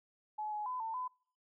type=tone with pitch steps; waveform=sine; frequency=852 / 842 / 1008 / 896 / 1008 Hz; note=G#5 / G#5 / B5 / A5 / B5; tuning=+44 / +24 / +35 / +31 / +35 cents; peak=-36 dBFS; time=0.38-1.08 s; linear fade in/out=10 ms; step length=140 ms; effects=noise-tail reverb RT60 0.5 s tail -26 dB re dry